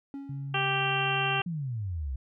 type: tone with exponential decay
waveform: triangle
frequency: 277.2 Hz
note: C#4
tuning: in tune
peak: -32 dBFS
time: 0.14-0.88 s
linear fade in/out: 1 ms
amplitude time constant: 160 ms
type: tone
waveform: sine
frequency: 138.59 Hz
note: C#3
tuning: in tune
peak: -33 dBFS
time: 0.29-1.41 s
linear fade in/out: 5 ms
type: harmonic tone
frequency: 392 Hz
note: G4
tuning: in tune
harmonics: 1 / 2 / 3 / 4 / 5 / 6 / 7 / 8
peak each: -36 / -32 / -34 / -34 / -41 / -40 / -30 / -35 dBFS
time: 0.54-1.42 s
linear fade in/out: 5 ms
type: exponential sweep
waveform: sine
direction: down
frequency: 180.7 to 61.74 Hz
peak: -30 dBFS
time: 1.46-2.16 s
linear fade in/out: 5 ms
effects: none